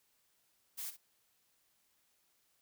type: noise with echo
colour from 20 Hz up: blue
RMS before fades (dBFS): -42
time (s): 0.77-0.91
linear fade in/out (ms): 20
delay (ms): 62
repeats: 1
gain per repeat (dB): -12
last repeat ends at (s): 0.972
effects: white hiss -75 dBFS RMS until 2.61 s